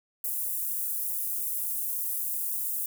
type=high-pass noise; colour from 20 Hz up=pink; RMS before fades=-31 dBFS; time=0.24-2.86 s; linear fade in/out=2 ms; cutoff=11000 Hz; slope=24 dB/octave; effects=none